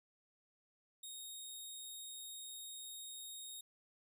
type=tone; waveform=15% pulse; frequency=3729 Hz; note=A#7; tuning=in tune; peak=-40 dBFS; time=1.03-3.61 s; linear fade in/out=5 ms; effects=none